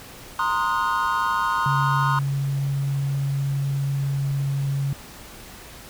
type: chord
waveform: triangle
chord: C half-diminished seventh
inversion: third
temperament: equal with one note detuned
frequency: 932.3 / 1046.5 / 1244.5 / 1449.5 Hz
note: Bb5 / C6 / Eb6 / Gb6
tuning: 0 / 0 / 0 / -36 cents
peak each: -25 / -22 / -24 / -26 dBFS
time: 0.39-2.19 s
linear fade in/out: 2 ms
type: tone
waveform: sine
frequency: 138.59 Hz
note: C#3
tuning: in tune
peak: -21 dBFS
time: 1.66-4.93 s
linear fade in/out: 2 ms
effects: pink hiss -42 dBFS RMS until 5.89 s